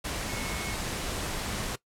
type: tone in noise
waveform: sine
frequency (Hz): 2190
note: C#7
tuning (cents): -22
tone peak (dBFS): -40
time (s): 0.29-0.74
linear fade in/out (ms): 10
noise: pink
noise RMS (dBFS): -33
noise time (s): 0.04-1.76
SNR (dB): -10
effects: noise-tail reverb RT60 0.1 s tail -19 dB re dry + low-pass 11000 Hz 12 dB/octave